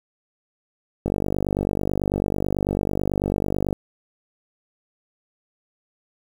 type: click train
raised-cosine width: 2 ms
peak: -9 dBFS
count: 132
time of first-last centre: 1.06-3.728 s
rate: 49.1 Hz
effects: 7-bit